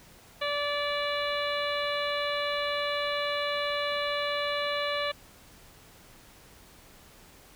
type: harmonic tone with a mistuned harmonic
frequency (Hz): 580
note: D5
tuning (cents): -22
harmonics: 1 / 2 / 3 / 4 / 5 / 6 / 7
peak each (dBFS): -31 / -34 / -36 / -37 / -38 / -39 / -39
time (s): 0.41-5.12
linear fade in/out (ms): 10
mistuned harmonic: 7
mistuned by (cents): -19
effects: pink hiss -54 dBFS RMS until 7.55 s